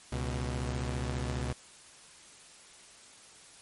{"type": "tone pair together", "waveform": "sawtooth", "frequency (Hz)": [69.16, 123.47], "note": ["C#2", "B2"], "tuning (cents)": [-3, 0], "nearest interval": "minor seventh", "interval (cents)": 1003, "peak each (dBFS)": [-30, -31], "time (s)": [0.12, 1.53], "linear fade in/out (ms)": 5, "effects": ["white hiss -54 dBFS RMS until 3.61 s", "MP3 48 kbps"]}